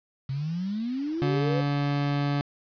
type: exponential sweep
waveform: sine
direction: up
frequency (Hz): 130 to 521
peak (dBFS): -27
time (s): 0.29-1.61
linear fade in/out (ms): 5
type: tone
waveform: 30% pulse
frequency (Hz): 143.2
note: D3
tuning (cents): -43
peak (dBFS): -21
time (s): 1.22-2.41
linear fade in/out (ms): 0
effects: resampled to 11025 Hz + 8-bit